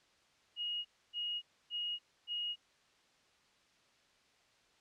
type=tone bursts; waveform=sine; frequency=2879 Hz; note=F#7; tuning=48 cents flat; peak=-35 dBFS; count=4; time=0.56-2.56 s; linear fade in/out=50 ms; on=290 ms; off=280 ms; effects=white hiss -69 dBFS RMS until 4.8 s + low-pass 5000 Hz 12 dB/octave